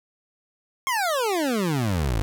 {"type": "exponential sweep", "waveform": "25% pulse", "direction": "down", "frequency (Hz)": [1100, 47.98], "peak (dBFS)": -18, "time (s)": [0.87, 2.22], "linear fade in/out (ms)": 0, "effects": []}